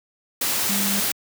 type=tone in noise; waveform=sine; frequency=199.5 Hz; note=G3; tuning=31 cents sharp; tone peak=-25 dBFS; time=0.69-1 s; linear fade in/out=5 ms; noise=white; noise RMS=-23 dBFS; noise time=0.41-1.12 s; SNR=-5 dB; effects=high-pass 100 Hz 12 dB/octave